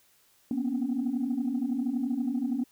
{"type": "tone cluster", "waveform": "sine", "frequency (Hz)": [237, 249.4, 278.2], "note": ["A#3", "B3", "C#4"], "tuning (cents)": [29, 17, 6], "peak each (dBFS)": -30, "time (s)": [0.51, 2.64], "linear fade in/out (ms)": 2, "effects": ["tanh soft clip ceiling -21 dBFS", "white hiss -64 dBFS RMS until 2.71 s"]}